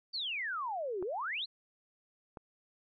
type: exponential two-way sweep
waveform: sine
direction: down then up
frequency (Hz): 4699 to 346.9 to 4370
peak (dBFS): -34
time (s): 0.13-1.46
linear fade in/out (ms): 20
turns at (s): 1.02
type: clicks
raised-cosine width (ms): 1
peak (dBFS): -31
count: 2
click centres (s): 1.026 / 2.372
effects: none